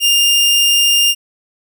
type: tone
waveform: sawtooth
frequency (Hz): 2806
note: F7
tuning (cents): +8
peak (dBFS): -6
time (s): 0-1.15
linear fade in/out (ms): 50
effects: none